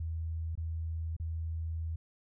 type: tone with dropouts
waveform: sine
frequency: 81.3 Hz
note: E2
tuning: 23 cents flat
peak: -33 dBFS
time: 0-1.96 s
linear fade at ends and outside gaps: 5 ms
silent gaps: 0.554-0.575 / 1.166-1.198 s
effects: none